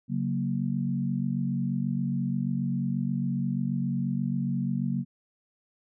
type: chord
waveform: sine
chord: F# major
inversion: second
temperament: equal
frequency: 138.59 / 185 / 233.1 Hz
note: C#3 / F#3 / A#3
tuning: 0 / 0 / 0 cents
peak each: -30 dBFS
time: 0.08-5.05 s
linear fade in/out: 50 ms
effects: none